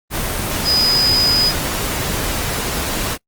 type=tone in noise; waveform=sine; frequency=4978 Hz; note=D#8; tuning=in tune; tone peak=-12 dBFS; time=0.64-1.53 s; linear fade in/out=50 ms; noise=pink; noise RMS=-21 dBFS; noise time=0.1-3.18 s; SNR=+6 dB; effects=noise-tail reverb RT60 0.1 s tail -25 dB re dry + Opus 24 kbps